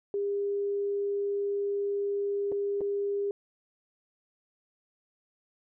sine tone with dropouts, 403 Hz, G4, 48 cents sharp, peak -27 dBFS, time 0.14-3.31 s, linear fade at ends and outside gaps 1 ms, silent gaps 2.518-2.522 / 2.808-2.814 s, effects none

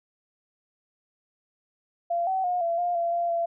sine tone with pitch steps, 687 / 760 / 717 / 677 / 704 / 682 / 689 / 679 Hz, F5 / F#5 / F5 / E5 / F5 / F5 / F5 / F5, -29 / +46 / +45 / +46 / +14 / -41 / -24 / -49 cents, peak -23 dBFS, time 2.1-3.46 s, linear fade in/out 10 ms, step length 170 ms, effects none

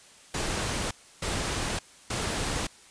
pink noise bursts, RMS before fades -30 dBFS, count 3, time 0.34-2.67 s, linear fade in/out 5 ms, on 570 ms, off 310 ms, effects white hiss -53 dBFS RMS until 2.9 s + resampled to 22050 Hz

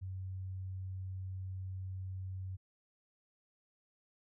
sine tone, 94 Hz, F#2, 28 cents sharp, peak -39 dBFS, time 0.01-2.57 s, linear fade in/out 20 ms, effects none

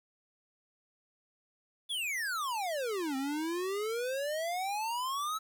square exponential two-way sweep, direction down then up, 3520 to 261.6 to 1316 Hz, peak -33 dBFS, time 1.89-5.39 s, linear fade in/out 20 ms, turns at 3.16 s, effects 10-bit

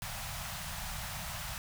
pink band-stop noise, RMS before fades -40 dBFS, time 0.02-1.58 s, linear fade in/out 0 ms, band 190 to 620 Hz, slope 48 dB/octave, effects none

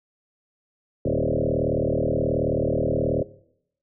sine tone with frequency modulation, 332.4 Hz, E4, 15 cents sharp, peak -20 dBFS, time 1.05-3.23 s, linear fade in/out 5 ms, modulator 38.7 Hz, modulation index 6.7, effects noise-tail reverb RT60 0.7 s tail -19 dB re dry

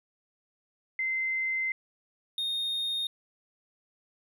sine / triangle tone pair in turn, 2072 / 3692 Hz, C7 / A#7, -17 / -17 cents, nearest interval minor seventh, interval 1000 cents, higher second, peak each -27 dBFS, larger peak neither, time 0.99-1.72 / 2.38-3.07 s, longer first, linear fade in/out 2 ms, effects none

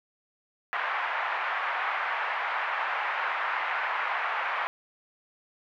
pink band-pass noise, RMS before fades -30 dBFS, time 0.73-4.67 s, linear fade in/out 0 ms, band 820 to 2200 Hz, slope 24 dB/octave, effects none

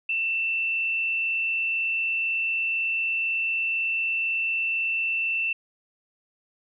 sine tone with frequency modulation, 2678 Hz, E7, 27 cents sharp, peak -23 dBFS, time 0.09-5.53 s, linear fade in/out 5 ms, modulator 120 Hz, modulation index 0.28, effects none

